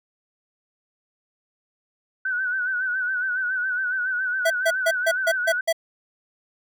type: tone with vibrato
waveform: sine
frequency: 1500 Hz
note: F#6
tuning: 23 cents sharp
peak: -22 dBFS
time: 2.25-5.61 s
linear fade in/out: 5 ms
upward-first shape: sine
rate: 7.2 Hz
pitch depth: 65 cents each way
type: tone bursts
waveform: square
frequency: 659.3 Hz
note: E5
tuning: in tune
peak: -18 dBFS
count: 7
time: 4.45-5.728 s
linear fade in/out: 10 ms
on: 54 ms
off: 150 ms
effects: none